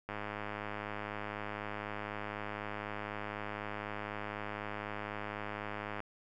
click train, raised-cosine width 0.5 ms, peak -24 dBFS, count 616, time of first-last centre 0.09-6.003 s, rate 104 Hz, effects none

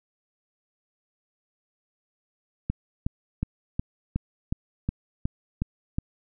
click train, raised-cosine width 5 ms, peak -13 dBFS, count 10, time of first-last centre 2.7-5.985 s, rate 2.74 Hz, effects none

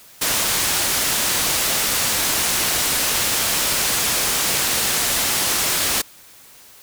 white low-pass noise, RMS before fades -20 dBFS, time 0.21-6.02 s, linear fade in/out 10 ms, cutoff 12000 Hz, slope 12 dB/octave, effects white hiss -46 dBFS RMS until 6.82 s

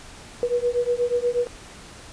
sine beating tone pair, 480.8 / 489.1 Hz, B4 / B4, -46 / -17 cents, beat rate 8.3 Hz, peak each -23 dBFS, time 0.43-1.47 s, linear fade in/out 0 ms, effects pink hiss -43 dBFS RMS until 2.12 s + resampled to 22050 Hz

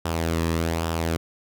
sawtooth tone with flanger, 82.41 Hz, E2, in tune, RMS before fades -25 dBFS, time 0.05-1.17 s, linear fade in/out 5 ms, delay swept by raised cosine 0.46 to 1.4 ms, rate 1.2 Hz, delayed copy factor -0.5, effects none

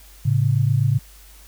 sine tone pair together, 110 / 138.07 Hz, A2 / C#3, 0 / -7 cents, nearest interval major third, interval 393 cents, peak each -18 dBFS, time 0.25-0.99 s, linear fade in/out 10 ms, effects added 50 Hz sine -45 dBFS peak until 1.47 s + white hiss -49 dBFS RMS until 1.47 s

